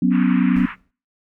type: chord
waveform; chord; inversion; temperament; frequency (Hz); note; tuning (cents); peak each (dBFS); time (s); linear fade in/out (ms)
sine; F# suspended fourth; none; equal; 185 / 246.9 / 277.2; F#3 / B3 / C#4; 0 / 0 / 0; -17 / -17 / -20; 0.02-0.66; 5
type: band-pass noise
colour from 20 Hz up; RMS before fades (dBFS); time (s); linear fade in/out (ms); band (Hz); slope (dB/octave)
pink; -33; 0.1-0.76; 50; 1000 to 2600; 48
type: noise with exponential decay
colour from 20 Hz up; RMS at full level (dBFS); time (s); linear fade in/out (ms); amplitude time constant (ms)
brown; -31; 0.56-0.91; 5; 75
effects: noise-tail reverb RT60 0.4 s tail -25 dB re dry